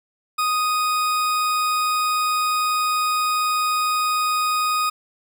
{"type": "tone", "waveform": "40% pulse", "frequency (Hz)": 1244.5, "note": "D#6", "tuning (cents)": 0, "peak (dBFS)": -18, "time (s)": [0.38, 4.9], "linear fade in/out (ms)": 10, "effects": ["10-bit"]}